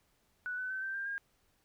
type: tone with pitch steps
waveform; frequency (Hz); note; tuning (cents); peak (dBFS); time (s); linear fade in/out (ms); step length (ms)
sine; 1480 / 1506.7 / 1534 / 1561.7 / 1589.9 / 1618.6; F#6 / F#6 / G6 / G6 / G6 / G#6; 0 / +31 / -38 / -7 / +24 / -45; -35; 0.46-1.18; 0; 120
effects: pink hiss -73 dBFS RMS until 1.64 s